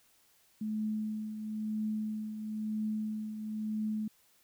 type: tone with tremolo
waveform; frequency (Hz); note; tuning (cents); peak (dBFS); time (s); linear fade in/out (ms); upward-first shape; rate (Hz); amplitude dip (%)
sine; 215.2; A3; -38; -30; 0.61-4.08; 5; triangle; 1; 60
effects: white hiss -67 dBFS RMS until 4.43 s